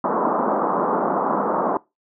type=band-pass noise; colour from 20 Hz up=white; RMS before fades=-21 dBFS; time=0.04-1.77 s; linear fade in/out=2 ms; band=180 to 1200 Hz; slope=48 dB/octave; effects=noise-tail reverb RT60 0.2 s tail -20 dB re dry